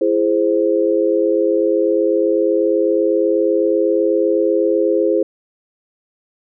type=chord; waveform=sine; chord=E augmented; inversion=none; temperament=equal with one note detuned; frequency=335.2 / 415.3 / 523.3 Hz; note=E4 / G#4 / B#4; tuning=+29 / 0 / 0 cents; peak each=-17 dBFS; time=0.01-5.23 s; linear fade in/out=5 ms; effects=none